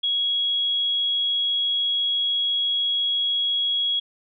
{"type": "tone", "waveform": "sine", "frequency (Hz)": 3322, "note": "G#7", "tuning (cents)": 0, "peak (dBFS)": -20, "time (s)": [0.03, 4], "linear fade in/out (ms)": 10, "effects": []}